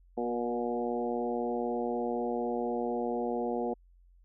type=harmonic tone with a mistuned harmonic; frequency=120.2 Hz; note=B2; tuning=46 cents flat; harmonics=2 / 3 / 4 / 5 / 6 / 7; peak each=-35 / -36 / -34 / -41 / -37 / -42 dBFS; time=0.17-3.74 s; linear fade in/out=10 ms; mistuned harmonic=4; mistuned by=-15 cents; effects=added 44 Hz sine -57 dBFS peak until 4.24 s